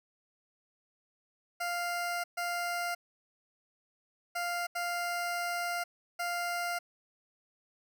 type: tone bursts at uneven times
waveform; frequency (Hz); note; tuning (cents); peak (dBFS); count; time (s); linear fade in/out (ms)
20% pulse; 698.5; F5; 0; -27; 5; 1.6-2.24 / 2.37-2.95 / 4.35-4.67 / 4.75-5.84 / 6.19-6.79; 10
effects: none